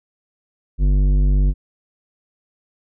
sine tone with tanh clipping, 48.71 Hz, G1, 10 cents flat, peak -14 dBFS, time 0.78-1.54 s, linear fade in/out 50 ms, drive 12 dB, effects none

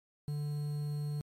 triangle tone with quantisation, 147.2 Hz, D3, 4 cents sharp, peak -31 dBFS, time 0.28-1.21 s, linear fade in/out 0 ms, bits 9, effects MP3 64 kbps

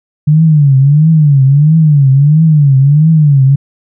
sine tone with vibrato, 146.83 Hz, D3, in tune, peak -3 dBFS, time 0.27-3.56 s, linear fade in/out 10 ms, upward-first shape triangle, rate 1.5 Hz, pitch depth 190 cents each way, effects none

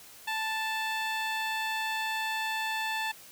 15% pulse tone with notch filter, 880 Hz, A5, in tune, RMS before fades -32 dBFS, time 0.27-3.12 s, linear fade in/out 10 ms, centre 11000 Hz, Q 0.57, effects white hiss -51 dBFS RMS until 3.31 s

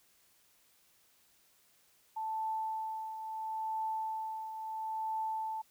sine tone with tremolo, 880 Hz, A5, in tune, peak -32 dBFS, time 2.16-5.62 s, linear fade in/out 10 ms, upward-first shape triangle, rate 0.74 Hz, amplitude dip 60%, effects white hiss -68 dBFS RMS until 5.7 s

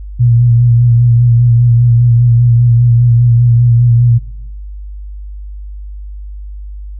sine tone with vibrato, 119.1 Hz, A#2, 38 cents sharp, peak -5 dBFS, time 0.19-4.19 s, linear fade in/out 20 ms, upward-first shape sine, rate 5 Hz, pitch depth 37 cents each way, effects noise-tail reverb RT60 0.7 s tail -17 dB re dry + added 50 Hz sine -23 dBFS peak until 6.99 s

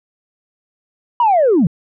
sine linear sweep, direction down, 987.8 to 143.1 Hz, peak -8 dBFS, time 1.2-1.67 s, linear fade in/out 2 ms, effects tanh soft clip ceiling -6 dBFS

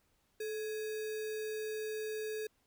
sine tone with sample-and-hold, 432.9 Hz, A4, 28 cents flat, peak -36 dBFS, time 0.4-2.47 s, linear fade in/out 5 ms, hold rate 2100 Hz, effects pink hiss -75 dBFS RMS until 2.66 s

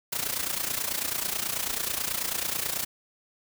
white noise with amplitude modulation, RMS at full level -27 dBFS, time 0.12-2.85 s, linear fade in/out 10 ms, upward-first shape sine, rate 29.2 Hz, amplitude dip 75%, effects none

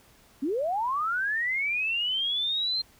sine linear sweep, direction up, 246.9 to 4186 Hz, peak -25 dBFS, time 0.42-2.82 s, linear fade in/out 10 ms, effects pink hiss -58 dBFS RMS until 2.99 s

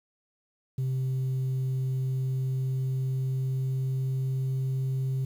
sine tone with pitch glide, 130.81 to 132.18 Hz, C3 to C3, 0 to +18 cents, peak -23 dBFS, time 0.78-5.25 s, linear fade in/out 5 ms, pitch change +18 cents, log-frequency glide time 1.84-4.85 s, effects tanh soft clip ceiling -25 dBFS + 9-bit

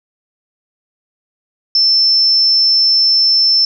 sine tone, 5320 Hz, E8, 15 cents sharp, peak -8 dBFS, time 1.75-3.65 s, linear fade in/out 2 ms, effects none

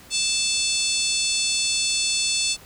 harmonic tone, 880 Hz, A5, in tune, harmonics 3 / 4 / 5 / 6 / 7 / 8 / 9 / 10, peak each -28 / -28 / -26 / -31 / -30 / -32 / -29 / -31 dBFS, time 0.1-2.57 s, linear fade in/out 50 ms, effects pink hiss -47 dBFS RMS until 2.65 s

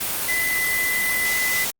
sine tone in noise, 2008 Hz, B6, 28 cents sharp, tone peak -21 dBFS, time 0.28-1.65 s, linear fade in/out 10 ms, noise white, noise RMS -25 dBFS, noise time 0-1.71 s, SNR +1 dB, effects Opus 32 kbps

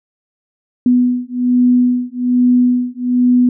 sine beating tone pair, 246.9 / 248.1 Hz, B3 / B3, 0 / +8 cents, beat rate 1.2 Hz, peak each -13 / -13 dBFS, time 0.86-3.49 s, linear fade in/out 2 ms, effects none

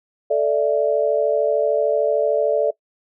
sine chord, A suspended fourth, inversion none, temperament just, 440 / 586.7 / 660 Hz, A4 / D5 / E5, 0 / -2 / +2 cents, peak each -20 / -18 / -22 dBFS, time 0.3-2.71 s, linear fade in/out 10 ms, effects noise-tail reverb RT60 0.1 s tail -22 dB re dry

